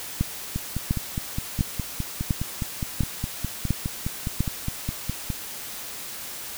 two click trains, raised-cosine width 5 ms, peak -14 / -9 dBFS, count 24 / 7, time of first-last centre 0.56-5.302 / 0.21-4.406 s, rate 4.85 / 1.43 Hz, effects white hiss -36 dBFS RMS until 6.57 s

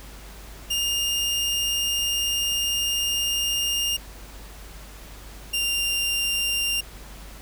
sawtooth tone pair in turn, 2820 / 2791 Hz, F7 / F7, +16 / -2 cents, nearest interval unison, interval 18 cents, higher first, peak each -19 / -19 dBFS, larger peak neither, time 0.7-3.97 / 5.53-6.81 s, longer first, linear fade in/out 10 ms, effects added 50 Hz sine -41 dBFS peak until 7.41 s + pink hiss -45 dBFS RMS until 7.41 s

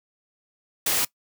white noise, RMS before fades -23 dBFS, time 0.86-1.05 s, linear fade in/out 5 ms, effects noise-tail reverb RT60 0.1 s tail -21 dB re dry + high-pass 100 Hz 12 dB/octave

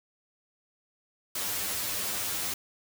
white noise with comb filter, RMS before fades -32 dBFS, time 1.35-2.54 s, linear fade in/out 5 ms, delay 10 ms, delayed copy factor +0.75, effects none

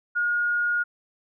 sine tone, 1433 Hz, F6, 44 cents sharp, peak -21 dBFS, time 0.15-0.84 s, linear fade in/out 20 ms, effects none

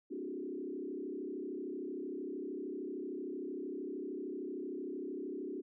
sine tone with frequency modulation, 329.6 Hz, E4, in tune, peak -38 dBFS, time 0.1-5.62 s, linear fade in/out 20 ms, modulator 33.1 Hz, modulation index 2.2, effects none

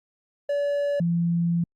triangle / sine tone pair in turn, 573 / 170.35 Hz, D5 / F3, -43 / -43 cents, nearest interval octave + major sixth, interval 2100 cents, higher first, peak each -20 dBFS, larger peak neither, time 0.49-1 / 1-1.64 s, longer second, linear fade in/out 5 ms, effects Opus 48 kbps

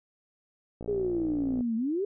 click train, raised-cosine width 2 ms, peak -26 dBFS, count 48, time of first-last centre 0.81-1.608 s, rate 58.9 Hz
sine exponential two-way sweep, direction down then up, 418.9 to 220 to 418.9 Hz, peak -26 dBFS, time 0.88-2.05 s, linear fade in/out 5 ms, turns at 1.76 s
effects none

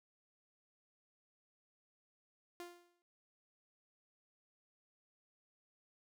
sawtooth tone with exponential decay, 349.4 Hz, F4, 1 cent sharp, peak -40 dBFS, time 2.6-3.02 s, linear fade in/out 0 ms, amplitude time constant 90 ms, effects noise-tail reverb RT60 0.3 s tail -25 dB re dry

